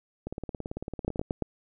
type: two click trains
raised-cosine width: 2 ms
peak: -21 / -14 dBFS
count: 18 / 4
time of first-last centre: 0.27-1.214 / 1.08-1.423 s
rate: 18 / 8.75 Hz
effects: none